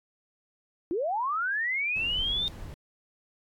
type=linear sweep; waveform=sine; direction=up; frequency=311.1 to 3674 Hz; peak=-26 dBFS; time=0.91-2.48 s; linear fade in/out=0 ms
type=noise; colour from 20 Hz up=brown; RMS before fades=-39 dBFS; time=1.96-2.74 s; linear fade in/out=0 ms
effects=AAC 64 kbps